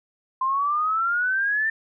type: exponential sweep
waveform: sine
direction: up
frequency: 1036 to 1800 Hz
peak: -20 dBFS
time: 0.41-1.7 s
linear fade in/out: 5 ms
effects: none